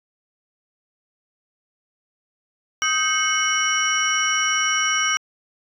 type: tone cluster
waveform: sine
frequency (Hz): 1258 / 1556 / 2184 / 2979 / 5690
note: D#6 / G6 / C#7 / F#7 / F8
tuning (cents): +19 / -13 / -26 / +11 / +31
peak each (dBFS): -24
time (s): 2.82-5.17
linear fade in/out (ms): 0
effects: tanh soft clip ceiling -9 dBFS